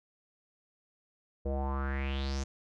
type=tone with low-pass filter sweep; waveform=square; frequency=68 Hz; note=C#2; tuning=33 cents flat; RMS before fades=-33 dBFS; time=1.45-2.44 s; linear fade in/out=10 ms; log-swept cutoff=510 to 6700 Hz; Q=5.3; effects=none